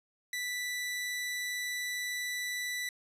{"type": "tone", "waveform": "sawtooth", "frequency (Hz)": 1975.5, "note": "B6", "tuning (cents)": 0, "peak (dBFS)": -30, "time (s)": [0.33, 2.89], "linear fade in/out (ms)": 2, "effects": ["resampled to 32000 Hz"]}